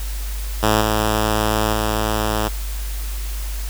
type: tone with level steps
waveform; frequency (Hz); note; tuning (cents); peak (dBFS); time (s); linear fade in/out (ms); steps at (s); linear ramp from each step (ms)
5% pulse; 107.6; A2; -38; -3 / -6 / -8; 0.62-2.49; 20; 0.81 / 1.73; 2
effects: added 50 Hz sine -23 dBFS peak until 3.69 s + white hiss -35 dBFS RMS until 3.69 s